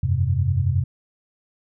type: chord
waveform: sine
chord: F suspended second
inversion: none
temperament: equal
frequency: 87.31 / 98 / 130.81 Hz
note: F2 / G2 / C3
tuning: 0 / 0 / 0 cents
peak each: -22 dBFS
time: 0.03-0.84 s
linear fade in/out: 5 ms
effects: none